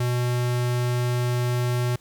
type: tone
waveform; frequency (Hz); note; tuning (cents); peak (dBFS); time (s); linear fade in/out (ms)
square; 122.7; B2; -11; -22; 0-1.96; 5
effects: pink hiss -56 dBFS RMS until 2 s